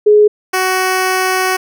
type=tone pair in turn; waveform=sine / 10% pulse; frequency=419.8 / 373.3 Hz; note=G#4 / F#4; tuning=+19 / +15 cents; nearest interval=major second; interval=204 cents; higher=first; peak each=-4 dBFS; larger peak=neither; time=0.06-0.28 / 0.53-1.57 s; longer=second; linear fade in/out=10 ms; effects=none